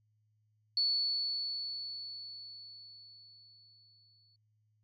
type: tone with exponential decay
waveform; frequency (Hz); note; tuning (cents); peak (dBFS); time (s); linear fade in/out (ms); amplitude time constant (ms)
sine; 4435; C#8; 0; -26; 0.77-4.36; 2; 780
effects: added 107 Hz sine -70 dBFS peak until 4.83 s + MP3 64 kbps